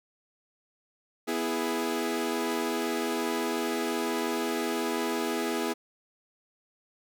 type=chord; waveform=sawtooth; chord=E major; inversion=second; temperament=equal; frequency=246.9 / 329.6 / 415.3 Hz; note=B3 / E4 / G#4; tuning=0 / 0 / 0 cents; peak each=-29 / -28 / -28 dBFS; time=1.27-5.74 s; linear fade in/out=20 ms; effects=none